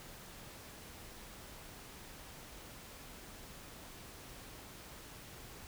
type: silence
effects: pink hiss -52 dBFS RMS until 5.67 s